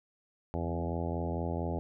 harmonic tone with a mistuned harmonic, 84.4 Hz, E2, 41 cents sharp, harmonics 1 / 2 / 3 / 4 / 5 / 6 / 7 / 8 / 9 / 10, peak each -35 / -38 / -40 / -41 / -42 / -43 / -43 / -44 / -45 / -45 dBFS, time 0.54-1.79 s, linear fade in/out 0 ms, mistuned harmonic 2, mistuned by -21 cents, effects none

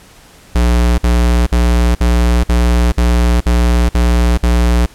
square tone bursts, 59.6 Hz, A#1, 39 cents sharp, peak -9 dBFS, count 9, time 0.55-4.86 s, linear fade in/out 5 ms, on 430 ms, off 55 ms, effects pink hiss -42 dBFS RMS until 4.94 s + low-pass 12000 Hz 12 dB/octave

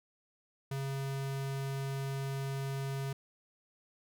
square tone, 136.5 Hz, C#3, 26 cents flat, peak -35 dBFS, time 0.71-3.13 s, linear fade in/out 5 ms, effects none

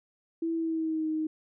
sine tone with pitch glide, 329.6 to 312.9 Hz, E4 to D#4, 0 to +10 cents, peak -27 dBFS, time 0.42-1.27 s, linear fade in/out 5 ms, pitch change -90 cents, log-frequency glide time 0.54-1.08 s, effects none

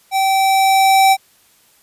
square tone with level ramp, 773 Hz, G5, 24 cents flat, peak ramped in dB -14 to -8 dBFS, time 0.11-1.17 s, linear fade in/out 50 ms, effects white hiss -53 dBFS RMS until 1.82 s + resampled to 32000 Hz

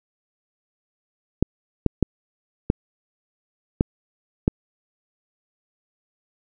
clicks, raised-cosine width 3 ms, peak -3 dBFS, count 6, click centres 1.426 / 1.863 / 2.027 / 2.701 / 3.809 / 4.479 s, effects none

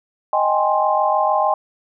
sine chord, Ab major seventh, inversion second, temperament equal with one note detuned, 622.3 / 784 / 830.6 / 1050.7 Hz, Eb5 / G5 / Ab5 / C6, 0 / 0 / 0 / +7 cents, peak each -20 dBFS, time 0.33-1.54 s, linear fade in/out 2 ms, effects none

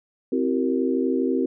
sine chord, C dominant seventh, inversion none, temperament equal with one note detuned, 261.6 / 329.6 / 381.9 / 466.2 Hz, C4 / E4 / G4 / Bb4, 0 / 0 / -45 / 0 cents, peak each -23 / -27 / -25 / -28 dBFS, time 0.32-1.46 s, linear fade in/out 5 ms, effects none

